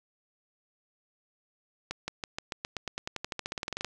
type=accelerating click train; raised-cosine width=0.2 ms; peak=-16 dBFS; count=23; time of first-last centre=1.91-3.847 s; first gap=170 ms; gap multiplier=0.93; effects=none